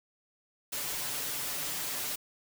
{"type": "noise with comb filter", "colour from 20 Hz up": "white", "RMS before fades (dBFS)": -35, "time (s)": [0.72, 2.16], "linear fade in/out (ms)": 10, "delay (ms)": 6.8, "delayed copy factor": 0.7, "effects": []}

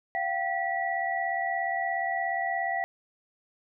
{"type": "tone cluster", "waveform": "sine", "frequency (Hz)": [694, 771, 1946], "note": ["F5", "G5", "B6"], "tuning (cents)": [-11, -29, -26], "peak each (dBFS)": -31, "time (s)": [0.15, 2.84], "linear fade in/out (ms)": 0, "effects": []}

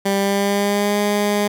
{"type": "tone with pitch glide", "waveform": "15% pulse", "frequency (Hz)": [197.6, 205.9], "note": ["G3", "G#3"], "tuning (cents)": [14, -15], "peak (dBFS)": -10, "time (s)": [0.05, 1.48], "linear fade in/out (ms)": 10, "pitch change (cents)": 71, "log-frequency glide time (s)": [0.18, 0.99], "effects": []}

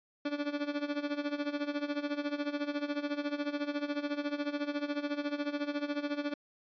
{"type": "tone with tremolo", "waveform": "30% pulse", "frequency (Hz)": 290.4, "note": "D4", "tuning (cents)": -19, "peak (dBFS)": -27, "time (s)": [0.25, 6.34], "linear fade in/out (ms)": 5, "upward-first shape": "sine", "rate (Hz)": 14, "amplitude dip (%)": 80, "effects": ["resampled to 11025 Hz"]}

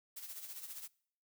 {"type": "noise with tremolo", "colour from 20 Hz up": "blue", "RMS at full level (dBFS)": -45, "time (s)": [0.16, 0.88], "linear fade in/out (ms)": 10, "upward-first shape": "sine", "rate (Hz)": 15, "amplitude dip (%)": 60, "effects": ["noise-tail reverb RT60 0.6 s tail -24 dB re dry"]}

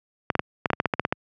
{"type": "clicks", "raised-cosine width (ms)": 0.5, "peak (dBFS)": -6, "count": 12, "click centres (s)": [0.302, 0.353, 0.394, 0.658, 0.703, 0.733, 0.801, 0.857, 0.938, 0.996, 1.051, 1.125], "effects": ["high-pass 100 Hz 12 dB/octave"]}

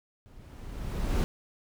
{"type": "noise with level ramp", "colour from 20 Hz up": "brown", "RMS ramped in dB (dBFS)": [-53, -24], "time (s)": [0.26, 1.24], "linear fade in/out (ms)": 0, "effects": []}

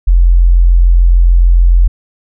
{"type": "tone", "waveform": "sine", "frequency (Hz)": 43.45, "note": "F1", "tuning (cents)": -8, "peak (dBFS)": -3, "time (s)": [0.07, 1.88], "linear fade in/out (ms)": 10, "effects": []}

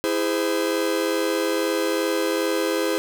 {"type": "chord", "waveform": "45% pulse", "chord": "E augmented", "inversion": "none", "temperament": "just", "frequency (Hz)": [329.6, 412, 515], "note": ["E4", "G#4", "B#4"], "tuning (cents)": [0, -14, -28], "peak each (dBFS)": [-25, -26, -25], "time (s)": [0.04, 2.98], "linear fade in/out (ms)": 0, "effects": []}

